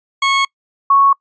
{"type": "tone pair in turn", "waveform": ["20% pulse", "sine"], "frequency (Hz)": [1098, 1106.9], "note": ["C#6", "C#6"], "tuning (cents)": [-17, -3], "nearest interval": "unison", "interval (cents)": 14, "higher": "second", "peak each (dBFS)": -7, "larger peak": "neither", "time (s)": [[0.22, 0.45], [0.9, 1.13]], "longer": "neither", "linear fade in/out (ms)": 5, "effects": ["noise-tail reverb RT60 0.1 s tail -26 dB re dry", "resampled to 16000 Hz"]}